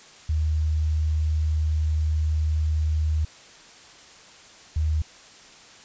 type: tone pair in turn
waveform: sine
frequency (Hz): 77.6 / 77.6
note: D#2 / D#2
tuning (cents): -4 / -4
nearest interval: unison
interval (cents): 0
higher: neither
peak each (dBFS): -20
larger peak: neither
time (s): 0.29-3.25 / 4.76-5.02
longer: first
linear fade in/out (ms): 5
effects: white hiss -48 dBFS RMS until 5.84 s + resampled to 16000 Hz